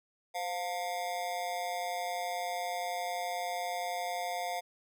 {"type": "tone with amplitude modulation", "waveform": "square", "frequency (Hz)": 708, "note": "F5", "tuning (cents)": 23, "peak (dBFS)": -30, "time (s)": [0.34, 4.61], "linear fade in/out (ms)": 20, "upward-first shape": "sine", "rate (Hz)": 189, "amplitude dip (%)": 90, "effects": []}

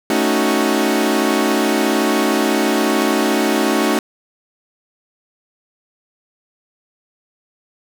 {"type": "chord", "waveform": "sawtooth", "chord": "D# half-diminished seventh", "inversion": "second", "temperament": "equal", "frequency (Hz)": [220, 277.2, 311.1, 370], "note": ["A3", "C#4", "D#4", "F#4"], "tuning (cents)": [0, 0, 0, 0], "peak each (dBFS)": -16, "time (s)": [0.1, 3.99], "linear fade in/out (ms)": 2, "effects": []}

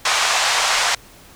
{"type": "band-pass noise", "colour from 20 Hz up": "pink", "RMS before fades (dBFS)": -18, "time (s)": [0.05, 0.95], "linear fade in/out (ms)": 5, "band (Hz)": [730, 7700], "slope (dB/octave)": 24, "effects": ["pink hiss -45 dBFS RMS until 1.35 s"]}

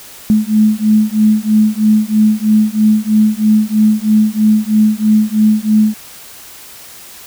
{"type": "beating tone pair", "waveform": "sine", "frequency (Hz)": [213.2, 216.3], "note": ["G#3", "A3"], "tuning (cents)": [46, -29], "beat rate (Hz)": 3.1, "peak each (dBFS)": -11, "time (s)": [0.3, 5.94], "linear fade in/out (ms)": 0, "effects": ["white hiss -35 dBFS RMS until 7.26 s"]}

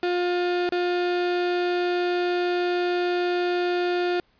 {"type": "tone with dropouts", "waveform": "35% pulse", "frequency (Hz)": 354.7, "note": "F4", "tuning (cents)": 27, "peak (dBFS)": -20, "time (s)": [0.03, 4.2], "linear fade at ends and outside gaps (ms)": 1, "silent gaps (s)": [0.691, 0.722], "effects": ["pink hiss -64 dBFS RMS until 4.39 s", "resampled to 11025 Hz"]}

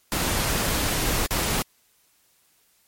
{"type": "noise with dropouts", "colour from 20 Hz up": "pink", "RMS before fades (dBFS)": -24, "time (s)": [0.12, 1.62], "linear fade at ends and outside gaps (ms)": 0, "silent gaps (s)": [1.262, 1.308], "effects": ["white hiss -63 dBFS RMS until 2.87 s", "MP3 64 kbps"]}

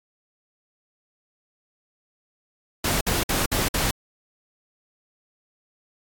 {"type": "noise bursts", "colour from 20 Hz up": "pink", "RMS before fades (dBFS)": -23, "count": 5, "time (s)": [2.84, 3.91], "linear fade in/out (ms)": 5, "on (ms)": 170, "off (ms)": 55, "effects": ["AAC 64 kbps"]}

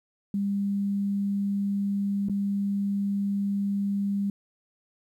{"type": "tone with dropouts", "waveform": "sine", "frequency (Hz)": 200, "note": "G3", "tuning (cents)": 35, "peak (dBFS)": -24, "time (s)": [0.34, 4.3], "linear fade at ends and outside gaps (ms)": 2, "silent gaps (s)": [2.286, 2.296], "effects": ["10-bit"]}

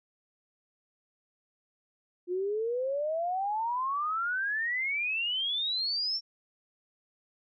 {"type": "exponential sweep", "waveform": "sine", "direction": "up", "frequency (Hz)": [349.2, 5530], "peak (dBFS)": -28, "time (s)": [2.27, 6.21], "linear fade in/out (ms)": 50, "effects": []}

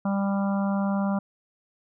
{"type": "harmonic tone", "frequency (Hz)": 197.8, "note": "G3", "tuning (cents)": 16, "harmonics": [1, 3, 4, 5, 6, 7], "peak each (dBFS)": [-23, -33, -35, -37, -39, -40], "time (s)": [0.05, 1.19], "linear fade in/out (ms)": 5, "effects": []}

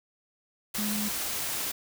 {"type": "tone in noise", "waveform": "sine", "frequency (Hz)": 209.8, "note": "G#3", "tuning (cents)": 18, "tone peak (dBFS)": -30, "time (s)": [0.78, 1.09], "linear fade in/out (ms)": 10, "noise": "white", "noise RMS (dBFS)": -32, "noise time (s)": [0.74, 1.72], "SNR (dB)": -1, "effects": []}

